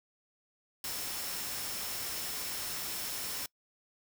sine tone in noise, 5350 Hz, E8, 25 cents sharp, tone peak -45 dBFS, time 0.84-3.46 s, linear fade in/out 2 ms, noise white, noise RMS -38 dBFS, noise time 0.84-3.46 s, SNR -10 dB, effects noise-tail reverb RT60 0.1 s tail -24 dB re dry

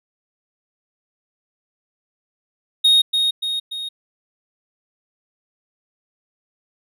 triangle tone with echo, 3729 Hz, A#7, in tune, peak -9 dBFS, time 2.84-3.02 s, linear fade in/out 10 ms, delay 290 ms, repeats 3, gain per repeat -5 dB, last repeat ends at 3.89 s, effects none

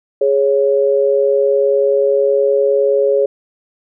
sine tone pair together, 415.3 / 554.4 Hz, G#4 / C#5, 0 / 0 cents, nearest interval perfect fourth, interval 500 cents, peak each -13 dBFS, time 0.21-3.26 s, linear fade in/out 5 ms, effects none

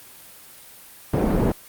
white low-pass noise, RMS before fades -20 dBFS, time 1.13-1.52 s, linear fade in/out 5 ms, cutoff 410 Hz, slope 12 dB/octave, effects white hiss -45 dBFS RMS until 1.68 s + Opus 32 kbps

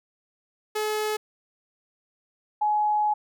sawtooth / sine tone pair in turn, 427.3 / 843.1 Hz, G#4 / G#5, +49 / +26 cents, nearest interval octave, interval 1177 cents, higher second, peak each -21 / -20 dBFS, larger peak second, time 0.75-1.17 / 2.61-3.14 s, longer second, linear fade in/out 10 ms, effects none

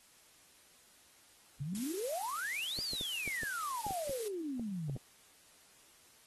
sine exponential two-way sweep, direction up then down, 128.4 to 4966 to 128.4 Hz, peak -36 dBFS, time 1.6-4.96 s, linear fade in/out 5 ms, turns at 2.82 s
blue noise, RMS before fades -43 dBFS, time 1.75-4.28 s, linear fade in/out 0 ms
clicks, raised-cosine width 2 ms, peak -32 dBFS, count 11, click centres 2.789 / 2.934 / 3.011 / 3.277 / 3.433 / 3.866 / 3.908 / 4.095 / 4.596 / 4.897 / 4.964 s
effects white hiss -63 dBFS RMS until 6.26 s + AAC 32 kbps

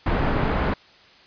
pink low-pass noise, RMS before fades -22 dBFS, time 0.06-0.74 s, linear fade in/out 5 ms, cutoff 1600 Hz, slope 12 dB/octave, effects white hiss -51 dBFS RMS until 1.26 s + resampled to 11025 Hz

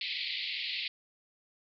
white band-pass noise, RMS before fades -36 dBFS, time 0.01-0.88 s, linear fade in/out 2 ms, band 2000 to 4600 Hz, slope 96 dB/octave, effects none

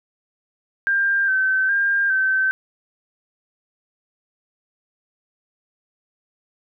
sine tone with pitch steps, 1594 / 1537 / 1602 / 1542 Hz, G6 / G6 / G6 / G6, +28 / -35 / +37 / -29 cents, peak -16 dBFS, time 0.87-2.51 s, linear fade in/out 0 ms, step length 410 ms, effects none

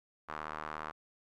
sawtooth tone with band-pass filter, 77 Hz, D#2, 17 cents flat, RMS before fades -42 dBFS, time 0.28-0.92 s, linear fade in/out 20 ms, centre 1200 Hz, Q 2.5, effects none

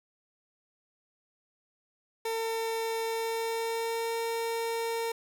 30% pulse tone with pitch glide, 452.2 to 458.8 Hz, A4 to A#4, +47 to -28 cents, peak -27 dBFS, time 2.25-5.12 s, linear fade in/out 5 ms, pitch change +25 cents, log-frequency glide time 3.05-4.17 s, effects 9-bit

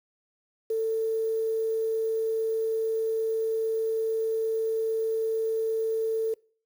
sine tone with quantisation, 445.6 Hz, A4, 22 cents sharp, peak -24 dBFS, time 0.7-6.34 s, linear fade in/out 5 ms, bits 8, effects noise-tail reverb RT60 0.5 s tail -25 dB re dry

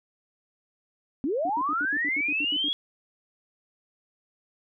sine linear sweep, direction up, 242.2 to 3374 Hz, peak -24 dBFS, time 1.24-2.73 s, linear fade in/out 0 ms
sine tone bursts, 293.7 Hz, D4, in tune, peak -32 dBFS, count 11, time 1.45-2.685 s, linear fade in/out 2 ms, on 45 ms, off 74 ms
effects none

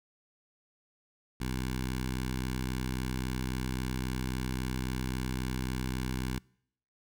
10% pulse tone with notch filter, 63.7 Hz, C2, 46 cents flat, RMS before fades -34 dBFS, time 1.4-6.39 s, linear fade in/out 10 ms, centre 580 Hz, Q 0.72, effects noise-tail reverb RT60 0.7 s tail -26 dB re dry

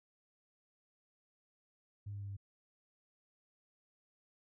sine tone with pitch steps, 102 / 101.06 / 100.13 / 99.21 Hz, G#2 / G#2 / G2 / G2, -31 / -47 / +37 / +21 cents, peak -40 dBFS, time 2.06-2.368 s, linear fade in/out 10 ms, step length 77 ms, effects tanh soft clip ceiling -36 dBFS

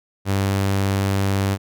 sawtooth tone, 98 Hz, G2, in tune, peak -14 dBFS, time 0.25-1.58 s, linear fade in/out 50 ms, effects none

